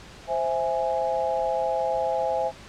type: chord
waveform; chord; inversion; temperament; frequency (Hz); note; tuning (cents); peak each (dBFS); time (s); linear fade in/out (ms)
sine; C augmented; none; equal; 523.3 / 659.3 / 830.6; C5 / E5 / G#5; 0 / 0 / 0; -27; 0.27-2.52; 50
effects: pink hiss -45 dBFS RMS until 2.68 s + low-pass 6000 Hz 12 dB/octave